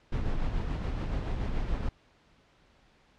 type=noise with tremolo; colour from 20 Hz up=brown; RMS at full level=-29 dBFS; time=0.12-1.89 s; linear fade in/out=5 ms; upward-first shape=sine; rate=7 Hz; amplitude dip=35%; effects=pink hiss -63 dBFS RMS until 3.18 s + low-pass 4000 Hz 12 dB/octave